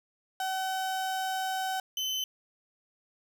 35% pulse tone pair in turn, 759 / 3047 Hz, F#5 / G7, +44 / -50 cents, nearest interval 2 octaves, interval 2406 cents, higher second, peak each -28 dBFS, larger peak neither, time 0.4-1.8 / 1.97-2.24 s, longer first, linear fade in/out 2 ms, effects none

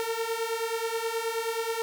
sawtooth beating tone pair, 450.1 / 459.5 Hz, A4 / A#4, +39 / -25 cents, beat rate 9.4 Hz, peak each -28 / -27 dBFS, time 0-1.82 s, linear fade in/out 0 ms, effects 8-bit

